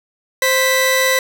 sawtooth tone pair together, 522.5 / 1975.5 Hz, C5 / B6, -2 / 0 cents, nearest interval octave + major seventh, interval 2302 cents, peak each -12 dBFS, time 0.42-1.19 s, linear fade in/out 2 ms, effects 7-bit

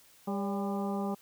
harmonic tone with a mistuned harmonic, 200 Hz, G3, 35 cents sharp, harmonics 1 / 2 / 3 / 4 / 5 / 6, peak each -32 / -38 / -41 / -39 / -45 / -45 dBFS, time 0.27-1.15 s, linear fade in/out 10 ms, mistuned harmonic 3, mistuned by -63 cents, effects white hiss -60 dBFS RMS until 1.21 s

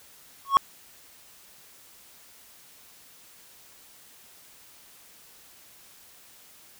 triangle tone with exponential growth, 1100 Hz, C#6, 14 cents flat, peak -8 dBFS, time 0.45-0.57 s, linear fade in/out 0 ms, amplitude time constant 25 ms, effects white hiss -53 dBFS RMS until 6.79 s

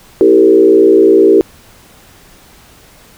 sine tone with frequency modulation, 391 Hz, G4, 4 cents flat, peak -3 dBFS, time 0.21-1.41 s, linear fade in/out 0 ms, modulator 59.9 Hz, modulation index 1.2, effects pink hiss -42 dBFS RMS until 3.17 s

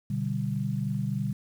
sine chord, G major, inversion first, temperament equal, 123.47 / 146.83 / 196 Hz, B2 / D3 / G3, 0 / 0 / 0 cents, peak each -31 dBFS, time 0.1-1.33 s, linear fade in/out 5 ms, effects 9-bit

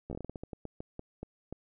slowing click train, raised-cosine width 2 ms, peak -26 dBFS, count 16, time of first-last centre 0.1-1.526 s, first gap 13 ms, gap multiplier 1.25, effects none

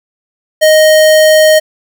square tone, 622.3 Hz, D#5, in tune, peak -4 dBFS, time 0.61-1.6 s, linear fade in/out 20 ms, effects none

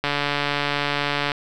click train, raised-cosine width 0.3 ms, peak -6 dBFS, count 185, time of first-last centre 0.04-1.318 s, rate 144 Hz, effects none

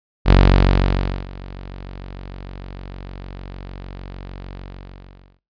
sawtooth tone with ADSR envelope, 46.62 Hz, F#1, 14 cents sharp, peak -3 dBFS, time 0.25-5.4 s, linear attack 50 ms, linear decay 960 ms, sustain -24 dB, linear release 840 ms, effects noise-tail reverb RT60 0.3 s tail -23 dB re dry + resampled to 11025 Hz

